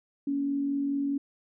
sine tone pair together, 236.3 / 281 Hz, A#3 / C#4, +24 / +24 cents, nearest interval minor third, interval 300 cents, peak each -38 / -26 dBFS, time 0.27-1.18 s, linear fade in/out 5 ms, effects none

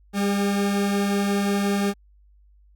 40% pulse tone pair together, 200 / 405.6 Hz, G3 / G#4, +35 / -41 cents, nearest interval octave, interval 1224 cents, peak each -20 / -28 dBFS, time 0.13-1.94 s, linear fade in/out 50 ms, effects added 50 Hz sine -52 dBFS peak until 2.75 s

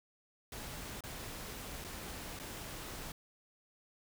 pink noise with dropouts, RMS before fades -45 dBFS, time 0.52-3.12 s, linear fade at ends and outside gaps 2 ms, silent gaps 1.007-1.037 / 1.842-1.846 / 2.391-2.397 s, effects none

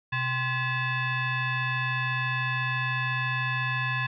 sine tone with frequency modulation, 787 Hz, G5, 7 cents sharp, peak -25 dBFS, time 0.12-4.07 s, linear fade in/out 10 ms, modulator 914 Hz, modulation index 2.2, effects none

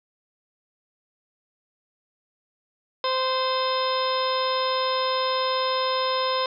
harmonic tone with a mistuned harmonic, 519 Hz, C5, 14 cents flat, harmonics 1 / 2 / 3 / 4 / 5 / 6 / 7 / 8 / 10, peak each -26 / -25 / -37 / -38 / -39 / -37 / -32 / -37 / -33 dBFS, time 3.04-6.46 s, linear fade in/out 2 ms, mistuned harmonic 10, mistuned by -23 cents, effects none

